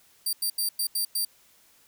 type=tone bursts at uneven times; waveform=10% pulse; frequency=4699 Hz; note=D8; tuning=in tune; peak=-18 dBFS; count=6; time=0.26-0.33 / 0.42-0.5 / 0.58-0.69 / 0.79-0.87 / 0.95-1.05 / 1.15-1.25 s; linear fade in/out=5 ms; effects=white hiss -60 dBFS RMS until 1.87 s